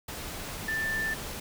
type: tone in noise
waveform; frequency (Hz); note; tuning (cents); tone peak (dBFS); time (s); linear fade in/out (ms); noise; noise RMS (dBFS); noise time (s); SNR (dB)
sine; 1772; A6; +12; -28; 0.68-1.14; 5; pink; -38; 0.08-1.4; +7
effects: none